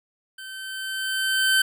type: tone with level ramp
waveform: 25% pulse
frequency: 1543 Hz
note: G6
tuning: 28 cents flat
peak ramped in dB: -33 to -12 dBFS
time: 0.38-1.62 s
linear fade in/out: 5 ms
effects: none